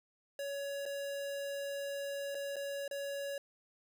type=tone with dropouts; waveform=square; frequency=561 Hz; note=C#5; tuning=21 cents sharp; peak=-38 dBFS; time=0.39-3.38 s; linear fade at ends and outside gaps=2 ms; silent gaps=0.855-0.861 / 2.347-2.351 / 2.559-2.565 / 2.879-2.911 s; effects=none